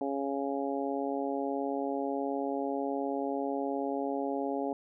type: harmonic tone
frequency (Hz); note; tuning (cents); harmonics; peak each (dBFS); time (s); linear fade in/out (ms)
138.59; C#3; 0; 2 / 3 / 4 / 5 / 6; -34 / -36 / -37 / -38 / -39; 0.01-4.73; 2
effects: none